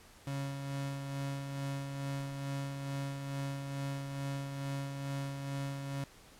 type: tone with tremolo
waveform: 35% pulse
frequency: 138.59 Hz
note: C#3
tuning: in tune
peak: -33 dBFS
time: 0.27-6.04 s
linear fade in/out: 2 ms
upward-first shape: sine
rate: 2.3 Hz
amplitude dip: 40%
effects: pink hiss -58 dBFS RMS until 6.39 s + low-pass 12000 Hz 12 dB/octave